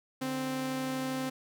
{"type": "tone pair together", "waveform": "sawtooth", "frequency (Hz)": [146.8, 261.1], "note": ["D3", "C4"], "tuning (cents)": [0, -3], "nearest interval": "minor seventh", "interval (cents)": 997, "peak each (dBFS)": [-38, -28], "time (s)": [0.21, 1.3], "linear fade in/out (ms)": 10, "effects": []}